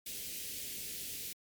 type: band-stop noise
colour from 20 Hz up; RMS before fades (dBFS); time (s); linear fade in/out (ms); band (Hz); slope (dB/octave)
white; -42; 0.06-1.33; 5; 480 to 2200; 24
effects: MP3 96 kbps